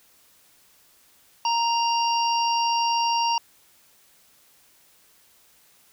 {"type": "harmonic tone", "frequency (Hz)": 932.3, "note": "A#5", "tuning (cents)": 0, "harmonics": [1, 3, 5, 6], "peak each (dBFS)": [-21, -29, -32, -31], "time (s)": [1.45, 3.38], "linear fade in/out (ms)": 2, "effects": ["white hiss -58 dBFS RMS until 5.92 s"]}